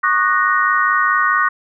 sine chord, D# minor seventh, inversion third, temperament equal with one note detuned, 1108.7 / 1213.3 / 1480 / 1864.7 Hz, C#6 / D#6 / F#6 / A#6, 0 / -44 / 0 / 0 cents, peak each -18 dBFS, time 0.03-1.49 s, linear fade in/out 10 ms, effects none

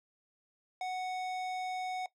sine tone with tanh clipping, 740 Hz, F#5, in tune, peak -36 dBFS, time 0.81-2.06 s, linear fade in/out 2 ms, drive 16 dB, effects noise-tail reverb RT60 0.1 s tail -17 dB re dry

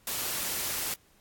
white noise, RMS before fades -32 dBFS, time 0.07-0.94 s, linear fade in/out 2 ms, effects pink hiss -63 dBFS RMS until 1.2 s + AAC 64 kbps

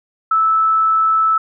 sine tone, 1311 Hz, E6, 10 cents flat, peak -11 dBFS, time 0.31-1.38 s, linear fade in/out 5 ms, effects none

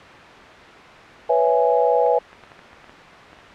sine chord, C# minor seventh, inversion third, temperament equal, 493.9 / 554.4 / 659.3 / 830.6 Hz, B4 / C#5 / E5 / G#5, 0 / 0 / 0 / 0 cents, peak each -18 / -22 / -21 / -20 dBFS, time 1.29-2.19 s, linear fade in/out 10 ms
clicks, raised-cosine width 0.3 ms, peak -25 dBFS, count 10, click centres 2.064 / 2.33 / 2.437 / 2.518 / 2.592 / 2.731 / 2.843 / 2.895 / 3.331 / 3.388 s
effects white hiss -40 dBFS RMS until 3.54 s + low-pass 2000 Hz 12 dB/octave

